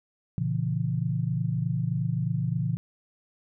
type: chord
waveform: sine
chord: A# diminished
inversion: none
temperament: just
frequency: 116.54 / 139.85 / 167.82 Hz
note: A#2 / C#3 / E3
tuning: 0 / +16 / +31 cents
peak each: -29 dBFS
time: 0.38-2.77 s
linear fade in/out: 0 ms
effects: none